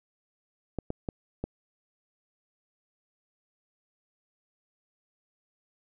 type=clicks; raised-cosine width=2 ms; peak=-18 dBFS; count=4; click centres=0.787 / 0.904 / 1.088 / 1.44 s; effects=none